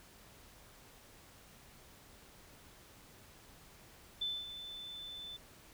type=tone with ADSR envelope; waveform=sine; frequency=3520 Hz; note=A7; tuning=in tune; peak=-33 dBFS; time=4.21-5.37 s; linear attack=9 ms; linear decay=230 ms; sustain=-11 dB; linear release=10 ms; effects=pink hiss -59 dBFS RMS until 5.73 s

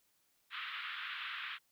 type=band-pass noise; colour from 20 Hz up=pink; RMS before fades=-43 dBFS; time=0.5-1.59 s; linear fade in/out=50 ms; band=1200 to 3600 Hz; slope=48 dB/octave; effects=white hiss -75 dBFS RMS until 1.71 s

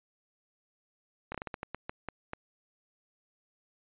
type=slowing click train; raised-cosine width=0.5 ms; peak=-21 dBFS; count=11; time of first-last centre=1.32-2.334 s; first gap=25 ms; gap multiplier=1.29; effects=resampled to 8000 Hz

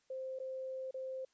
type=tone with dropouts; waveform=sine; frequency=523.3 Hz; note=C5; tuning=in tune; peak=-39 dBFS; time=0.1-1.25 s; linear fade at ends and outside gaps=5 ms; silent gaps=0.389-0.399 / 0.91-0.942 s; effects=white hiss -75 dBFS RMS until 1.33 s + resampled to 16000 Hz

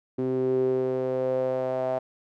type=tone with band-pass filter sweep; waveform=sawtooth; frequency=129.3 Hz; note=C3; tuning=20 cents flat; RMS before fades=-26 dBFS; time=0.18-1.99 s; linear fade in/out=10 ms; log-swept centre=330 to 660 Hz; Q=6.1; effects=none

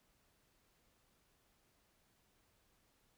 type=silence; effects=pink hiss -75 dBFS RMS until 3.17 s

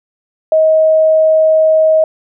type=tone; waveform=sine; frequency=632 Hz; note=D#5; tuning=27 cents sharp; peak=-6 dBFS; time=0.52-2.04 s; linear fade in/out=2 ms; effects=none

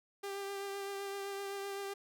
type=tone with vibrato; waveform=sawtooth; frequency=396.6 Hz; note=G4; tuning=20 cents sharp; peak=-35 dBFS; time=0.23-1.94 s; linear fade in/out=10 ms; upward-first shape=triangle; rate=7.8 Hz; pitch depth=21 cents each way; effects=none

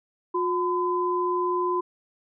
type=tone pair together; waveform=sine; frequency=358.5 / 1014 Hz; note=F4 / B5; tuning=+45 / +45 cents; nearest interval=octave + tritone; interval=1800 cents; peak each=-25 dBFS; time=0.34-1.81 s; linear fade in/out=10 ms; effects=none

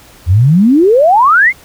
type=exponential sweep; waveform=sine; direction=up; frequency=80.5 to 2217 Hz; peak=-4 dBFS; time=0.26-1.53 s; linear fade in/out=50 ms; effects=pink hiss -40 dBFS RMS until 1.64 s

